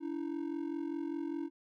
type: ring-modulated tone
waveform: triangle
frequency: 310.1 Hz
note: D#4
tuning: 6 cents flat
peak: -30 dBFS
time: 0-1.5 s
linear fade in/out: 50 ms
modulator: 22.5 Hz
effects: none